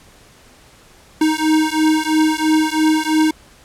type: beating tone pair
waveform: square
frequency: 311.1 / 314.1 Hz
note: D#4 / D#4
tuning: 0 / +16 cents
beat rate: 3 Hz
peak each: -17 dBFS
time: 1.21-3.31 s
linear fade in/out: 5 ms
effects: pink hiss -47 dBFS RMS until 3.64 s + low-pass 11000 Hz 12 dB/octave